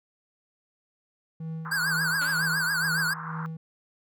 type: tone with tremolo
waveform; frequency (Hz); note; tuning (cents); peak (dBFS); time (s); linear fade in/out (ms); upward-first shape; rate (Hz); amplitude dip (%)
triangle; 161.1; E3; -39; -29; 1.4-3.57; 5; sine; 2.1; 65
type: band-pass noise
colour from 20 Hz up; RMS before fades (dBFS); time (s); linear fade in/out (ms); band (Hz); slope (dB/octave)
pink; -38; 1.65-3.46; 0; 960 to 1500; 48
type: tone with vibrato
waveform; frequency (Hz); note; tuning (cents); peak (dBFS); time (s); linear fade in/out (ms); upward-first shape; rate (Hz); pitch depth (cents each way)
square; 1535; G6; -37; -25; 1.71-3.14; 10; triangle; 7.2; 150
type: tone with exponential decay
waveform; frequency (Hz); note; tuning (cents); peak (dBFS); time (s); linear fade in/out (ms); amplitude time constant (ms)
5% pulse; 286.3; D4; -44; -25; 2.21-2.67; 5; 100
effects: none